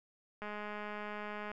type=click train; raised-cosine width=0.5 ms; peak=-28 dBFS; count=230; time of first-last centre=0.42-1.516 s; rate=209 Hz; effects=none